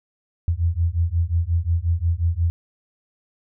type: beating tone pair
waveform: sine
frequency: 82 / 87.6 Hz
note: E2 / F2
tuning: -9 / +6 cents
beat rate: 5.6 Hz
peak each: -21 dBFS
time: 0.48-2.5 s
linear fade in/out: 0 ms
effects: none